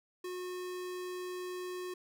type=tone; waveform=square; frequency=362.9 Hz; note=F#4; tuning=34 cents flat; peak=-39 dBFS; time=0.24-1.94 s; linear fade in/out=5 ms; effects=none